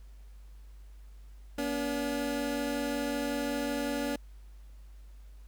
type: tone pair together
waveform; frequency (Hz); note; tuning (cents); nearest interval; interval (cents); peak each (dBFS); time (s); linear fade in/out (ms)
25% pulse; 239.7 / 285.1; A#3 / C#4; +48 / +49; minor third; 301; -32 / -28; 1.58-4.16; 5
effects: added 50 Hz sine -47 dBFS peak until 5.47 s + pink hiss -67 dBFS RMS until 5.47 s